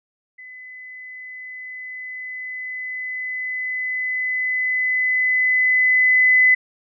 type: tone with level ramp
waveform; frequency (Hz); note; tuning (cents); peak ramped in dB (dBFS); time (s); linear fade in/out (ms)
sine; 2014; B6; +33; -37 to -10; 0.38-6.55; 10
effects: none